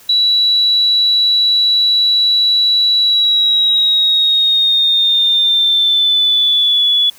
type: tone with pitch glide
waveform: sine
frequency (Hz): 3928 to 3420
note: B7 to A7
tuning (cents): -10 to -50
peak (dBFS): -9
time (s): 0.09-7.1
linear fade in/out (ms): 5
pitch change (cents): -240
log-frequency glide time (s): 2.99-6.83
effects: white hiss -43 dBFS RMS until 7.18 s